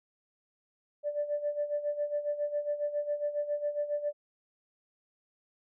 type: tone with tremolo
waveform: sine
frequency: 587.3 Hz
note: D5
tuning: in tune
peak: -26 dBFS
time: 1.03-4.13 s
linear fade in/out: 50 ms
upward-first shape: sine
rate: 7.3 Hz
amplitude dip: 75%
effects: tanh soft clip ceiling -22 dBFS